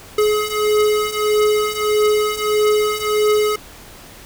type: beating tone pair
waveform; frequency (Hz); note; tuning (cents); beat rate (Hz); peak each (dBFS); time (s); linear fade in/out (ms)
square; 422.1 / 423.7; G#4 / G#4; +28 / +35; 1.6; -20 / -17; 0.18-3.56; 5
effects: pink hiss -40 dBFS RMS until 4.25 s